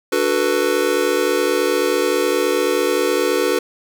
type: chord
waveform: square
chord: B minor seventh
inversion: first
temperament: just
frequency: 296.3 / 370.4 / 444.5 / 493.9 Hz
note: D4 / F#4 / A4 / B4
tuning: +15 / +2 / +18 / 0 cents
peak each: -25 / -21 / -22 / -21 dBFS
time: 0.12-3.59 s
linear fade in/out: 5 ms
effects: none